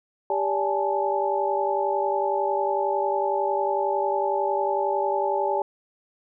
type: tone cluster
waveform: sine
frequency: 395.9 / 577 / 827 / 878 Hz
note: G4 / D5 / G#5 / A5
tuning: +17 / -31 / -8 / -4 cents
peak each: -27 dBFS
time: 0.3-5.62 s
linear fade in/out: 2 ms
effects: none